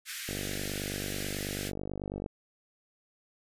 pink high-pass noise, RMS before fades -39 dBFS, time 0.05-1.72 s, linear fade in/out 50 ms, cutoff 1500 Hz, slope 48 dB/octave
click train, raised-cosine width 2 ms, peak -23 dBFS, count 98, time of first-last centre 0.29-2.262 s, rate 49.2 Hz
effects resampled to 32000 Hz

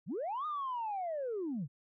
sine linear two-way sweep, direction up then down, 120 to 1247 to 120 Hz, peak -33 dBFS, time 0.06-1.68 s, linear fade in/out 50 ms, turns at 0.46 s, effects tanh soft clip ceiling -31 dBFS

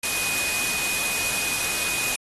sine tone in noise, 2487 Hz, D#7, 1 cent flat, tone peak -28 dBFS, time 0.03-2.16 s, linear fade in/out 5 ms, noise white, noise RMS -26 dBFS, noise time 0.03-2.16 s, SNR -5 dB, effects AAC 32 kbps

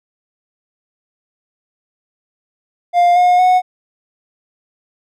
triangle tone with pitch steps, 702 / 717.6 / 733.5 Hz, F5 / F5 / F#5, +9 / +47 / -15 cents, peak -6 dBFS, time 2.93-3.62 s, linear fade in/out 50 ms, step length 230 ms, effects none

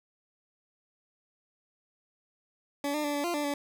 20% pulse tone with pitch steps, 284.9 / 300.7 / 291 / 287.8 / 346.5 / 293.8 / 286.4 Hz, C#4 / D4 / D4 / D4 / F4 / D4 / D4, +48 / +41 / -16 / -35 / -14 / +1 / -43 cents, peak -24 dBFS, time 2.84-3.54 s, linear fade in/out 2 ms, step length 100 ms, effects none

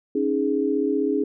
sine chord, C# suspended second, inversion none, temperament equal with one note detuned, 275.4 / 311.1 / 415.3 Hz, C#4 / D#4 / G#4, -11 / 0 / 0 cents, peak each -24 / -25 / -23 dBFS, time 0.15-1.24 s, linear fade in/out 5 ms, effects none

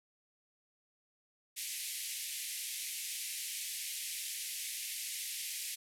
white band-pass noise, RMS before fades -41 dBFS, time 1.56-5.76 s, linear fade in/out 20 ms, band 2000 to 13000 Hz, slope 48 dB/octave, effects none

